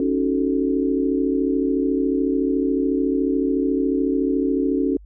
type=chord; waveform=sine; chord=D# half-diminished seventh; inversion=third; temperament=equal with one note detuned; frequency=277.2 / 311.1 / 371.1 / 440 Hz; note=C#4 / D#4 / F#4 / A4; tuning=0 / 0 / +5 / 0 cents; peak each=-20 / -26 / -24 / -26 dBFS; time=0-4.97 s; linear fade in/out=2 ms; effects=added 50 Hz sine -41 dBFS peak until 5.05 s